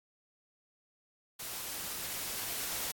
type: noise with level ramp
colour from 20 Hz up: white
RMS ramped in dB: -41 to -36 dBFS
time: 1.39-2.92 s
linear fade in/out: 10 ms
effects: AAC 64 kbps